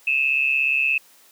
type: tone with amplitude modulation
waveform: sine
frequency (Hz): 2600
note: E7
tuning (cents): -24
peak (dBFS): -14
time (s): 0.07-0.98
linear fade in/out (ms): 5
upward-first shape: sine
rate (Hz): 137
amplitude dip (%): 75
effects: white hiss -53 dBFS RMS until 1.31 s + high-pass 200 Hz 12 dB/octave